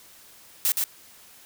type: noise with echo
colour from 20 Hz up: blue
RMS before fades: -22 dBFS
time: 0.65-0.72 s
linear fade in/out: 0 ms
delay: 120 ms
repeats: 1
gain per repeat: -3 dB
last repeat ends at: 0.84 s
effects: white hiss -51 dBFS RMS until 1.45 s